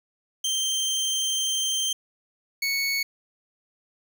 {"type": "tone pair in turn", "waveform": "25% pulse", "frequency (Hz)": [3144, 2216], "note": ["G7", "C#7"], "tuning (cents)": [4, -1], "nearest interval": "tritone", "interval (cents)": 605, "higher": "first", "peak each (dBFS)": -20, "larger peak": "neither", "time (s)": [[0.44, 1.93], [2.62, 3.03]], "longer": "first", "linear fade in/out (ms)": 5, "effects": []}